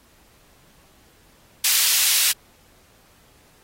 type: high-pass noise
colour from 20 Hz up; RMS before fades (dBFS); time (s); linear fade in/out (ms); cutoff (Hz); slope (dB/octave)
pink; -19; 1.64-2.32; 5; 3200; 12
effects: pink hiss -56 dBFS RMS until 3.63 s + AAC 48 kbps